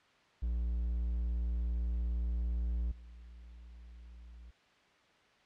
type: tone with level steps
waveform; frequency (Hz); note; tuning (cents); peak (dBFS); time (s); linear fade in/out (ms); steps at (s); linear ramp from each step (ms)
triangle; 58.7; A#1; +13; -29 / -47; 0.42-4.51; 10; 2.91; 10
effects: white hiss -65 dBFS RMS until 5.45 s + low-pass 3000 Hz 12 dB/octave